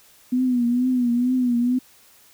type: tone with vibrato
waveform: sine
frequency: 246.9 Hz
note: B3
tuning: in tune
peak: -17 dBFS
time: 0.32-1.79 s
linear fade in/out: 10 ms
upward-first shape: triangle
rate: 2.2 Hz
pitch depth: 81 cents each way
effects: white hiss -53 dBFS RMS until 2.33 s